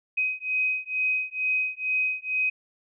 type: beating tone pair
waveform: sine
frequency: 2518 / 2520.2 Hz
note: D#7 / D#7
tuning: +20 / +22 cents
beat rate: 2.2 Hz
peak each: -27 dBFS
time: 0.17-2.5 s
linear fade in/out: 10 ms
effects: none